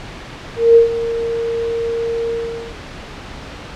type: tone with ADSR envelope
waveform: sine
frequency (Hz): 462.5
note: A#4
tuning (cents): -14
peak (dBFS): -3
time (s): 0.56-2.77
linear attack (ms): 200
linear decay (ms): 120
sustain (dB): -14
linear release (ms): 470
effects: pink hiss -32 dBFS RMS until 3.75 s + low-pass 4000 Hz 12 dB/octave

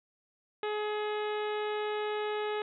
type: harmonic tone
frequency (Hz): 422.1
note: G#4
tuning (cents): +28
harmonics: 1 / 2 / 3 / 4 / 5 / 6 / 7 / 8 / 9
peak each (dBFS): -32 / -38 / -42 / -44 / -46 / -48 / -49 / -50 / -51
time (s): 0.63-2.62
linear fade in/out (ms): 2
effects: none

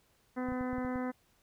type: harmonic tone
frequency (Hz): 252.7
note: B3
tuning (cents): +40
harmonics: 1 / 2 / 3 / 4 / 5 / 6 / 7 / 8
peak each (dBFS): -34 / -40 / -44 / -46 / -48 / -50 / -51 / -52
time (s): 0.36-1.12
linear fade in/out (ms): 20
type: clicks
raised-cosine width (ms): 5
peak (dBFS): -32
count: 7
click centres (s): 0.487 / 0.521 / 0.61 / 0.731 / 0.783 / 0.849 / 0.958
effects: pink hiss -70 dBFS RMS until 1.42 s

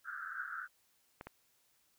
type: band-pass noise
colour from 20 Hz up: white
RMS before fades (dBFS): -43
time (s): 0.04-0.68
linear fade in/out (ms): 50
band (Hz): 1300 to 1600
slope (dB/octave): 96
type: clicks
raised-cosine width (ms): 0.5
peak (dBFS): -30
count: 2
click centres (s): 1.211 / 1.27
effects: white hiss -73 dBFS RMS until 1.98 s

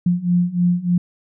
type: beating tone pair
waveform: sine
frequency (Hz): 174.61 / 177.91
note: F3 / F3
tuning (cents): 0 / +32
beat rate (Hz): 3.3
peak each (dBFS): -19 / -17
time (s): 0.06-0.98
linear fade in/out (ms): 5
effects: none

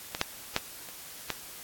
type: clicks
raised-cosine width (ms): 0.2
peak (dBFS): -14 / -8 / -8 / -27 / -12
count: 5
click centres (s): 0.149 / 0.214 / 0.564 / 0.888 / 1.303
effects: white hiss -45 dBFS RMS until 1.63 s + AAC 64 kbps

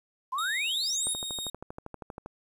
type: exponential sweep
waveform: sine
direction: up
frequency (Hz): 987 to 10880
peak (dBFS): -28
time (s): 0.32-1.14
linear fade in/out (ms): 10
type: tone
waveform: sawtooth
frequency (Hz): 3729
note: A#7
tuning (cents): 0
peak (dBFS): -30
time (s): 0.38-1.5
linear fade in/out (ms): 5
type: click train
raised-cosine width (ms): 1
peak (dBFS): -25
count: 16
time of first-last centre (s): 1.07-2.26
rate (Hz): 12.6
effects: resampled to 32000 Hz + 10-bit

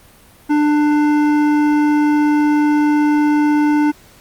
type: tone with hard clipping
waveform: triangle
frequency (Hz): 297.3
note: D4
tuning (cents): +21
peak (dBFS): -13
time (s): 0.49-3.92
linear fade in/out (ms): 20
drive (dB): 16
effects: pink hiss -46 dBFS RMS until 4.2 s + Opus 32 kbps

